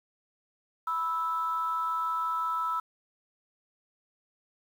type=tone pair together; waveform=sine; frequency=987.8 / 1313.6 Hz; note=B5 / E6; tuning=0 / -6 cents; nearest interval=perfect fourth; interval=494 cents; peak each=-32 / -28 dBFS; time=0.87-2.8 s; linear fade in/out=5 ms; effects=tanh soft clip ceiling -20 dBFS + 9-bit